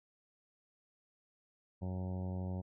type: harmonic tone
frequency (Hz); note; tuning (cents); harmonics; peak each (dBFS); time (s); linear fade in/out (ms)
92.2; F#2; -6; 1 / 2 / 3 / 4 / 5 / 6 / 7 / 8 / 9 / 10; -38 / -41 / -52 / -52 / -57 / -52 / -57 / -57 / -59 / -61; 1.81-2.62; 20
effects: none